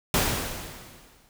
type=noise with exponential decay; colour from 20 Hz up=pink; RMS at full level=-21 dBFS; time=0.14-1.29 s; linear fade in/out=1 ms; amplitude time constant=250 ms; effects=none